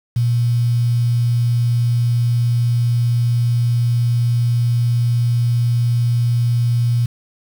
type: tone with quantisation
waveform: sine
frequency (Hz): 119.4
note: A#2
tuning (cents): +42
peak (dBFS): -13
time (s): 0.16-7.06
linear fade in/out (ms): 5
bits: 6
effects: none